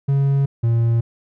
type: tone pair in turn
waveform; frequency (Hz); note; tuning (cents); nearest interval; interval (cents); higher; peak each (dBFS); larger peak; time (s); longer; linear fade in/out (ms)
triangle; 138.59 / 115.97; C#3 / A#2; 0 / -9; minor third; 309; first; -12; neither; 0.08-0.46 / 0.63-1.01; neither; 10
effects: none